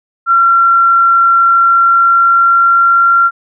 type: tone with pitch glide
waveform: sine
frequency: 1366 to 1375.5 Hz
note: F6 to F6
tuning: -39 to -27 cents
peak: -5 dBFS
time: 0.26-3.31 s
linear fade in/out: 50 ms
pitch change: +12 cents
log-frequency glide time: 1.4-3.15 s
effects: none